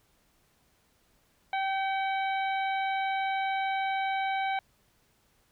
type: harmonic tone with a mistuned harmonic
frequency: 775 Hz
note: G5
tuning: 20 cents flat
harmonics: 1 / 2 / 3 / 4 / 5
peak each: -28 / -37 / -36 / -45 / -45 dBFS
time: 1.53-4.59 s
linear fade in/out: 2 ms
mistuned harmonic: 3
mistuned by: -39 cents
effects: pink hiss -68 dBFS RMS until 5.51 s

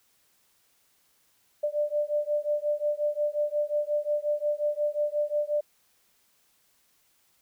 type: beating tone pair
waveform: sine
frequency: 590 / 595.6 Hz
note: D5 / D5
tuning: +8 / +24 cents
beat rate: 5.6 Hz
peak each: -28 / -28 dBFS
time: 1.63-5.61 s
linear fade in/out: 10 ms
effects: white hiss -67 dBFS RMS until 7.41 s

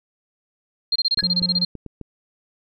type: tone bursts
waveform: sine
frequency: 4200 Hz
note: C8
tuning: 6 cents sharp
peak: -16 dBFS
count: 12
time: 0.92-1.65 s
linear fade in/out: 5 ms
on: 37 ms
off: 26 ms
type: clicks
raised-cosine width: 3 ms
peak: -21 dBFS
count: 6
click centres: 1.175 / 1.229 / 1.418 / 1.753 / 1.863 / 2.013 s
type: tone with exponential decay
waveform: triangle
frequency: 1671 Hz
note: G#6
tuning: 10 cents sharp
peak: -19 dBFS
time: 1.19-1.26 s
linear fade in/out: 0 ms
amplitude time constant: 15 ms
type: tone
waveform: triangle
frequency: 177.9 Hz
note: F3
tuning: 32 cents sharp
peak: -23 dBFS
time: 1.22-1.65 s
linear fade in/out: 10 ms
effects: none

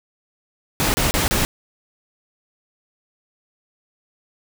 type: noise bursts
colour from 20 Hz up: pink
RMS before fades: -19 dBFS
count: 4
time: 0.8-1.45 s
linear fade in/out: 0 ms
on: 140 ms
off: 30 ms
effects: none

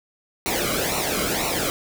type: noise with flanger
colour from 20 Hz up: pink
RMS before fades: -24 dBFS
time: 0.46-1.7 s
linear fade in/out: 0 ms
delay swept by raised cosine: 0.61 to 1.14 ms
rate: 2 Hz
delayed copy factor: -0.75
effects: none

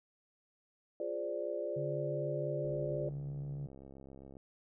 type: chord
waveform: sine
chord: D half-diminished seventh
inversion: first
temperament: equal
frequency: 349.2 / 415.3 / 523.3 / 587.3 Hz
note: F4 / Ab4 / C5 / D5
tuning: 0 / 0 / 0 / 0 cents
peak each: -42 / -42 / -41 / -38 dBFS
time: 1-3.09 s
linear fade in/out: 2 ms
type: tone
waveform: sine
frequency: 143.6 Hz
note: D3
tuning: 39 cents flat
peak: -38 dBFS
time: 1.76-3.67 s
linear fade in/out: 10 ms
type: click train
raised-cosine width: 2 ms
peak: -39 dBFS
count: 117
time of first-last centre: 2.65-4.369 s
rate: 67.5 Hz
effects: none

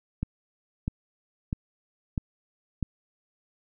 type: click train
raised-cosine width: 5 ms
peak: -15 dBFS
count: 5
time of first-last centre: 0.23-2.827 s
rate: 1.54 Hz
effects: none

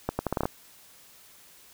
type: accelerating click train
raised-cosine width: 1 ms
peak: -12 dBFS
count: 8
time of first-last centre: 0.09-0.455 s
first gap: 100 ms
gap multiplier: 0.77
effects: white hiss -54 dBFS RMS until 1.73 s

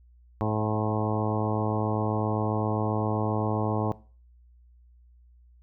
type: harmonic tone with a mistuned harmonic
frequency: 107.6 Hz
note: A2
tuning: 38 cents flat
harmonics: 1 / 2 / 3 / 4 / 5 / 6 / 7 / 8 / 9 / 10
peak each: -28 / -31 / -33 / -34 / -35 / -36 / -36 / -37 / -38 / -38 dBFS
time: 0.41-3.92 s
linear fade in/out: 0 ms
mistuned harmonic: 6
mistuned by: +19 cents
effects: noise-tail reverb RT60 0.4 s tail -20 dB re dry + added 60 Hz sine -53 dBFS peak until 5.62 s

